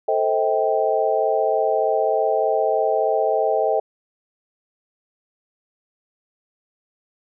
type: chord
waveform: sine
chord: A half-diminished seventh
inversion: none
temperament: equal with one note detuned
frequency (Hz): 440 / 523.3 / 638.3 / 784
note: A4 / C5 / Eb5 / G5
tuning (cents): 0 / 0 / +44 / 0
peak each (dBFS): -22 / -24 / -21 / -23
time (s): 0.08-3.8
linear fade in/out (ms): 5
effects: none